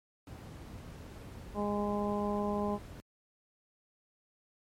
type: noise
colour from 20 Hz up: brown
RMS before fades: -43 dBFS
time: 0.27-3 s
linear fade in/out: 0 ms
type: harmonic tone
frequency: 205.8 Hz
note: G#3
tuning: 16 cents flat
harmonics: 1 / 2 / 3 / 4 / 5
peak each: -33 / -36 / -38 / -39 / -40 dBFS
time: 1.54-2.79 s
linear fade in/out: 50 ms
effects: high-pass 60 Hz 12 dB/octave + MP3 64 kbps